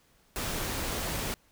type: noise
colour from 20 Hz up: pink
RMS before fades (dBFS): -33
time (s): 0.36-1.34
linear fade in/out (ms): 0
effects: pink hiss -65 dBFS RMS until 1.51 s